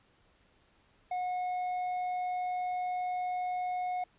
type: tone with tanh clipping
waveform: triangle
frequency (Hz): 727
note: F#5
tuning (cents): -31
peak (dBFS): -32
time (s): 1.11-4.04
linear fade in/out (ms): 5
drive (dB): 9
effects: pink hiss -67 dBFS RMS until 4.18 s + resampled to 8000 Hz